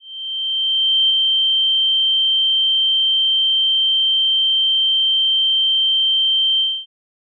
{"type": "tone with ADSR envelope", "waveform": "sine", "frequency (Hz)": 3132, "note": "G7", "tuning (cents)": -2, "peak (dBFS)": -11, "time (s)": [0, 6.86], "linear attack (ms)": 1100, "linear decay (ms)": 3, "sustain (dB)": -2, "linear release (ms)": 260, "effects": []}